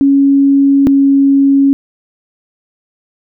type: tone pair in turn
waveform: sine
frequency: 277.2 / 276.1 Hz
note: C#4 / C#4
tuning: 0 / -7 cents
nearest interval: unison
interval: 7 cents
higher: first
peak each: -5 dBFS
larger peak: neither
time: 0.01-0.87 / 0.87-1.73 s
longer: neither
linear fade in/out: 0 ms
effects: none